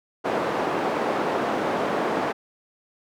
white band-pass noise, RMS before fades -25 dBFS, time 0.24-2.33 s, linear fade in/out 20 ms, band 250 to 810 Hz, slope 12 dB/octave, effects none

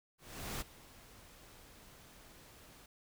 pink noise with ADSR envelope, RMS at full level -40 dBFS, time 0.18-2.86 s, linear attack 430 ms, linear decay 17 ms, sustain -18 dB, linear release 3 ms, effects none

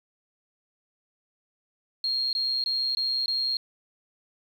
sine tone bursts, 4243 Hz, C8, 23 cents sharp, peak -24 dBFS, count 5, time 2.04-3.57 s, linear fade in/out 2 ms, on 290 ms, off 20 ms, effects 9-bit

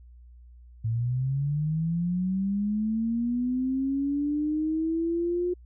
sine linear sweep, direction up, 110 to 358.9 Hz, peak -24 dBFS, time 0.84-5.54 s, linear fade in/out 10 ms, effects added 60 Hz sine -47 dBFS peak until 5.65 s

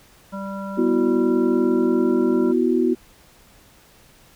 harmonic tone, 196 Hz, G3, in tune, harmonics 1 / 3 / 5 / 7, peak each -29 / -34 / -36 / -37 dBFS, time 0.32-2.53 s, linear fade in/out 20 ms
sine chord, B suspended fourth, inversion none, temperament equal, 246.9 / 329.6 / 370 Hz, B3 / E4 / F#4, 0 / 0 / 0 cents, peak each -20 / -21 / -20 dBFS, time 0.77-2.95 s, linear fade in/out 20 ms
effects pink hiss -52 dBFS RMS until 4.35 s

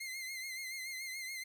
sawtooth tone with vibrato, 2093 Hz, C7, in tune, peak -37 dBFS, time 0-1.44 s, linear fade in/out 10 ms, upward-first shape triangle, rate 7 Hz, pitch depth 63 cents each way, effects none

